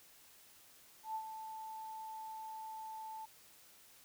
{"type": "tone with ADSR envelope", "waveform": "sine", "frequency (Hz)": 880, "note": "A5", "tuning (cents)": 0, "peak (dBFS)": -36, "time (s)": [1.03, 3.26], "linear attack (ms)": 120, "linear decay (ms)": 68, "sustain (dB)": -8, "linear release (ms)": 15, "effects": ["white hiss -62 dBFS RMS until 4.04 s"]}